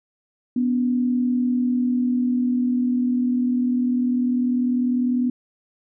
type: tone pair together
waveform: sine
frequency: 246.9 / 287 Hz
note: B3 / D4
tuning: 0 / -40 cents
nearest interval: minor third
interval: 260 cents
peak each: -18 / -29 dBFS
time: 0.56-5.3 s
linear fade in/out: 5 ms
effects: none